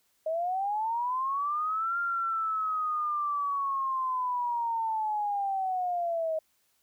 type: linear two-way sweep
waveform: sine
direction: up then down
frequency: 623 to 1396.9 to 628 Hz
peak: -27 dBFS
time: 0.26-6.39 s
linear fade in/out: 5 ms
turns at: 1.99 s
effects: white hiss -71 dBFS RMS until 6.82 s